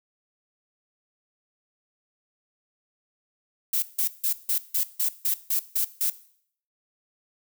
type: noise bursts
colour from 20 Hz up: violet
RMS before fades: -24 dBFS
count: 10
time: 3.73-6.1 s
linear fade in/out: 5 ms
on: 93 ms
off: 160 ms
effects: noise-tail reverb RT60 0.6 s tail -17 dB re dry